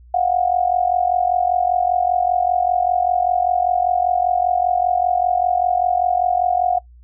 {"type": "tone with amplitude modulation", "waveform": "sine", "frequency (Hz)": 722, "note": "F#5", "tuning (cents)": -43, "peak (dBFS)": -11, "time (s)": [0.14, 6.79], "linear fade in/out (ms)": 5, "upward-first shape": "sine", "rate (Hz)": 45.1, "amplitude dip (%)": 85, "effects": ["noise-tail reverb RT60 0.1 s tail -19 dB re dry", "added 60 Hz sine -42 dBFS peak until 7.03 s"]}